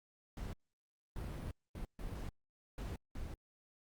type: noise bursts at uneven times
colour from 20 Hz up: brown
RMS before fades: -43 dBFS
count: 6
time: 0.37-0.53 / 1.16-1.51 / 1.75-1.85 / 1.99-2.29 / 2.78-2.96 / 3.15-3.34 s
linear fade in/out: 2 ms
effects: Opus 48 kbps